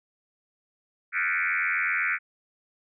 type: tone with frequency modulation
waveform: sine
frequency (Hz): 1864.7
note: A#6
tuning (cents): 0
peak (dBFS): -23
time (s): 1.12-2.19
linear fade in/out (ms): 50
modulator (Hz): 87.9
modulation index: 5.7
effects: none